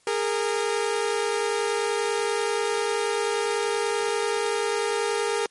sawtooth tone pair together, 410.7 / 461 Hz, G#4 / A#4, -19 / -19 cents, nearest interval major second, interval 200 cents, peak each -22 / -22 dBFS, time 0.07-5.46 s, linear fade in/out 2 ms, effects white hiss -61 dBFS RMS until 5.5 s + MP3 48 kbps

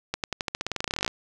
accelerating click train, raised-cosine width 0.2 ms, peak -10 dBFS, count 22, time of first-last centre 0.14-1.079 s, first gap 98 ms, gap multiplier 0.91, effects none

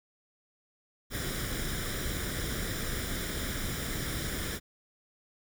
pink noise with comb filter, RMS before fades -34 dBFS, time 1.1-4.6 s, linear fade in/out 50 ms, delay 0.56 ms, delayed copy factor +0.65, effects none

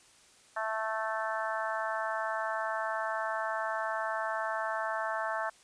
harmonic tone, 220 Hz, A3, in tune, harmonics 3 / 4 / 5 / 6 / 7 / 8, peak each -36 / -37 / -38 / -39 / -39 / -40 dBFS, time 0.56-5.5 s, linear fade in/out 10 ms, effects white hiss -60 dBFS RMS until 5.63 s + resampled to 22050 Hz

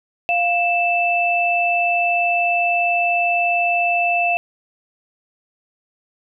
sine tone pair together, 698.4 / 2643 Hz, F5 / E7, 0 / +4 cents, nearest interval octave + major seventh, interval 2304 cents, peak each -18 dBFS, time 0.29-4.37 s, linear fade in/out 0 ms, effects none

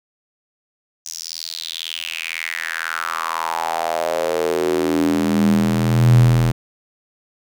square tone with high-pass filter sweep, 41 Hz, E1, 9 cents flat, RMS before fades -19 dBFS, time 1.05-6.52 s, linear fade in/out 10 ms, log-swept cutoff 6100 to 91 Hz, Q 5.1, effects none

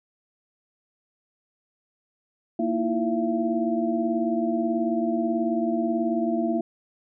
sine tone cluster, 232.3 / 320.4 / 338.8 / 675 Hz, A#3 / E4 / E4 / E5, -6 / -49 / +48 / +41 cents, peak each -26 / -28 / -28 / -28 dBFS, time 2.59-6.61 s, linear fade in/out 5 ms, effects none

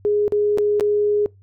sine tone with dropouts, 415.3 Hz, G#4, in tune, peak -15 dBFS, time 0.05-1.26 s, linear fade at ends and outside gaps 0 ms, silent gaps 0.28-0.322 / 0.575-0.584 / 0.798-0.808 s, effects noise-tail reverb RT60 0.2 s tail -24 dB re dry + added 97 Hz sine -47 dBFS peak until 1.42 s

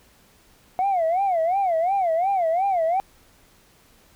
sine tone with vibrato, 717 Hz, F5, 45 cents sharp, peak -17 dBFS, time 0.79-3 s, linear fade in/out 0 ms, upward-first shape sine, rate 2.8 Hz, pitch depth 190 cents each way, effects tanh soft clip ceiling -16 dBFS + pink hiss -56 dBFS RMS until 4.15 s

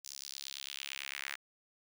sawtooth tone with high-pass filter sweep, 68.9 Hz, C#2, 10 cents flat, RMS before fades -44 dBFS, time 0.04-1.36 s, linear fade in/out 10 ms, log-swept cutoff 5900 to 1800 Hz, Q 2.2, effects none

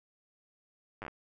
slowing click train, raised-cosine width 0.5 ms, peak -26 dBFS, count 6, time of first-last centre 1.02-1.081 s, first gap 9 ms, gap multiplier 1.15, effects none

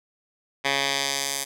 10% pulse tone with band-pass filter sweep, 138.59 Hz, C#3, in tune, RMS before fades -26 dBFS, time 0.64-1.45 s, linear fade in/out 20 ms, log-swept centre 2500 to 9000 Hz, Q 0.97, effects none

